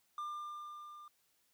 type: tone with level ramp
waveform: triangle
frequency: 1197 Hz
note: D6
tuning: 33 cents sharp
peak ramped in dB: -36 to -49 dBFS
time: 0.18-1.08 s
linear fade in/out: 2 ms
effects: white hiss -75 dBFS RMS until 1.53 s